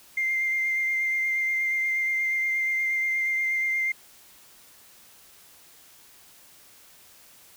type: tone with vibrato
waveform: sine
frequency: 2098 Hz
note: C7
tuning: 4 cents sharp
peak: -22 dBFS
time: 0.17-3.92 s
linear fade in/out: 5 ms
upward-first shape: sine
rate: 8.4 Hz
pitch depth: 14 cents each way
effects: tanh soft clip ceiling -18 dBFS + white hiss -53 dBFS RMS until 7.56 s